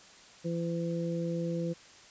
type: harmonic tone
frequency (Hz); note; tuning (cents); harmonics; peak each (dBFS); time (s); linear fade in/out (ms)
168.9; E3; +42; 1 / 2 / 3; -32 / -37 / -36; 0.44-1.74; 20
effects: white hiss -54 dBFS RMS until 2.1 s + resampled to 16000 Hz